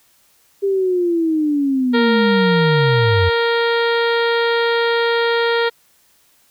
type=linear sweep; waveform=sine; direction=down; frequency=400 to 84.8 Hz; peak=-14 dBFS; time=0.62-3.3 s; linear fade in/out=20 ms
type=harmonic tone; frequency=466.2 Hz; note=A#4; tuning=in tune; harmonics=1 / 2 / 3 / 4 / 5 / 6 / 7 / 8 / 9 / 10; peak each=-16 / -23 / -23 / -24 / -31 / -36 / -28 / -31 / -32 / -41 dBFS; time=1.93-5.7 s; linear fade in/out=20 ms
effects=white hiss -56 dBFS RMS until 6.5 s